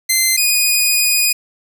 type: tone pair in turn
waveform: 10% pulse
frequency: 2071 / 2473 Hz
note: C7 / D#7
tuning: -18 / -11 cents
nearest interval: minor third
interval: 307 cents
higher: second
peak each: -3 dBFS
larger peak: neither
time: 0.09-0.37 / 0.37-1.33 s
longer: second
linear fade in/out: 10 ms
effects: none